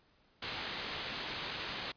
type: low-pass noise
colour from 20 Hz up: white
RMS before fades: -41 dBFS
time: 0.42-1.92 s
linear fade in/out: 5 ms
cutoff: 4500 Hz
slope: 48 dB/octave
effects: pink hiss -69 dBFS RMS until 1.96 s + resampled to 11025 Hz